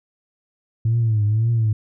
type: tone with vibrato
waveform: sine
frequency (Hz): 110.4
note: A2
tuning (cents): +6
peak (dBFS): -14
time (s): 0.85-1.73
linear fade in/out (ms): 5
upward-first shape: triangle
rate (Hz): 1.9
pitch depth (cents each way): 120
effects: tanh soft clip ceiling -12 dBFS